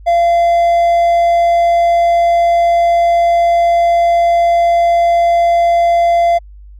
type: tone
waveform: triangle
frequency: 686 Hz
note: F5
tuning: 31 cents flat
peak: -6 dBFS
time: 0.06-6.39 s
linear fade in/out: 20 ms
effects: added 50 Hz sine -33 dBFS peak until 6.79 s